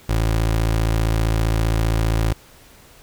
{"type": "tone", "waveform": "25% pulse", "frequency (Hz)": 55.2, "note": "A1", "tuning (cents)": 6, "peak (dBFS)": -13, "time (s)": [0.09, 2.33], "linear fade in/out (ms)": 5, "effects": ["pink hiss -48 dBFS RMS until 3.02 s"]}